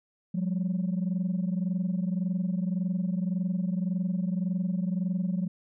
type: tone pair together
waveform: sine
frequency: 177.9 / 199.69 Hz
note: F3 / G3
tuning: +32 / +32 cents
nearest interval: major second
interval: 200 cents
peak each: -26 / -29 dBFS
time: 0.34-5.48 s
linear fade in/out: 10 ms
effects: tanh soft clip ceiling -22 dBFS